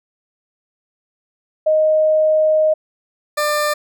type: tone pair in turn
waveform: sine / 20% pulse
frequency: 622.3 / 596.2 Hz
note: D#5 / D5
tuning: 0 / +26 cents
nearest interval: minor second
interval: 74 cents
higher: first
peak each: -11 dBFS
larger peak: neither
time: 1.66-2.74 / 3.37-3.74 s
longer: first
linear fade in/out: 10 ms
effects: none